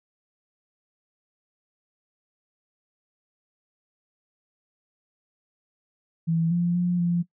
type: tone with pitch steps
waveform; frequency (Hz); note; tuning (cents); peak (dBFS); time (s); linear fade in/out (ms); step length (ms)
sine; 164.7 / 173.5 / 176.8 / 173; E3 / F3 / F3 / F3; -1 / -11 / +22 / -16; -20; 6.27-7.23; 20; 240
effects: noise-tail reverb RT60 0.1 s tail -19 dB re dry